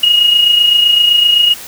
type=tone with amplitude modulation; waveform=sine; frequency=2877 Hz; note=F#7; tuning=49 cents flat; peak=-4 dBFS; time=0.03-1.54 s; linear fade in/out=5 ms; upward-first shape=sine; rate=27.8 Hz; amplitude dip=50%; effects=white hiss -30 dBFS RMS until 1.67 s